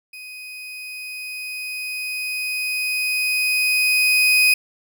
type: tone with level ramp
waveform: 35% pulse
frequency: 2500 Hz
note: D#7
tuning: 8 cents sharp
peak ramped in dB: -33 to -10 dBFS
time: 0.13-4.54 s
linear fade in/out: 5 ms
effects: none